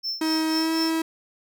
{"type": "tone with tremolo", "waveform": "triangle", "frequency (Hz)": 5340, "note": "E8", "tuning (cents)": 22, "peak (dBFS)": -23, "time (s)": [0.03, 0.91], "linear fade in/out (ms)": 20, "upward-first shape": "triangle", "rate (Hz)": 4.1, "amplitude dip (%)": 95}
{"type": "tone with pitch glide", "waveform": "45% pulse", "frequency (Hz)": [317.4, 323.7], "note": ["D#4", "E4"], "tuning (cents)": [35, -31], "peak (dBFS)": -22, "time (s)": [0.21, 1.02], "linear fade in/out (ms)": 5, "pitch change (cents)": 34, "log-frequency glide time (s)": [0.52, 0.72]}
{"effects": []}